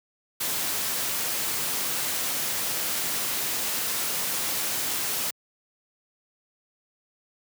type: noise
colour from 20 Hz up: white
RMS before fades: -28 dBFS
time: 0.4-5.31 s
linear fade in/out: 10 ms
effects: high-pass 100 Hz 12 dB/octave